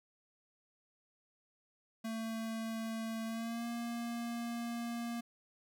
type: tone with pitch glide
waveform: square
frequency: 224.4 to 235 Hz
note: A3 to A#3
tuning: +34 to +14 cents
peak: -38 dBFS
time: 2.04-5.21 s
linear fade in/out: 10 ms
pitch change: +80 cents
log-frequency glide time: 3.28-3.66 s
effects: 13-bit